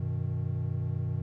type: chord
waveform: triangle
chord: G augmented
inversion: none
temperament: equal with one note detuned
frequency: 95.59 / 123.47 / 155.56 Hz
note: G2 / B2 / D#3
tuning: -43 / 0 / 0 cents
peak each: -31 / -30 / -33 dBFS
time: 0-1.22 s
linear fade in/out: 5 ms
effects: none

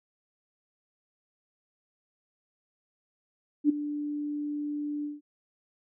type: tone with ADSR envelope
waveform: sine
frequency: 294.2 Hz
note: D4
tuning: 3 cents sharp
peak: -16 dBFS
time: 3.64-5.21 s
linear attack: 54 ms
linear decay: 11 ms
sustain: -14 dB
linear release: 170 ms
effects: none

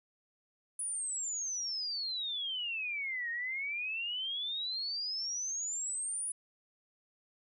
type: exponential two-way sweep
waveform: sine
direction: down then up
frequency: 9956 to 1845 to 9956 Hz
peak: -34 dBFS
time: 0.79-6.32 s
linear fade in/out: 5 ms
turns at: 3.3 s
effects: none

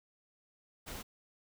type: noise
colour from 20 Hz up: pink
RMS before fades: -44 dBFS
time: 0.86-1.03 s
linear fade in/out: 20 ms
effects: none

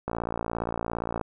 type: click train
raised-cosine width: 1 ms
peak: -15 dBFS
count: 66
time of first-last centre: 0.08-1.212 s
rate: 57.4 Hz
effects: none

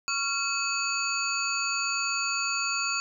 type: tone cluster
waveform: sine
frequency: 1114 / 1378 / 2571 / 4541 / 6820 Hz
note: C#6 / F6 / E7 / C#8 / G#8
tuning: +8 / -24 / -44 / +41 / +45 cents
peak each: -37 / -32 / -31 / -31 / -34 dBFS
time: 0.08-3 s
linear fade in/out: 0 ms
effects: none

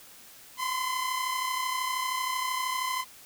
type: tone pair together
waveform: sawtooth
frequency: 1018 / 1050.9 Hz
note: C6 / C6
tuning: -48 / +7 cents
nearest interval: minor second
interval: 55 cents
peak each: -26 / -30 dBFS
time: 0.57-3.05 s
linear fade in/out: 50 ms
effects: white hiss -51 dBFS RMS until 3.25 s

